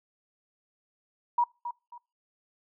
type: tone with echo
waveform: sine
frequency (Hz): 958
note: A#5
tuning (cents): +47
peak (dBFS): -20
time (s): 1.38-1.44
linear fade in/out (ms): 5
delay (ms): 270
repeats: 2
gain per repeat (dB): -11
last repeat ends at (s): 1.98
effects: noise-tail reverb RT60 0.3 s tail -24 dB re dry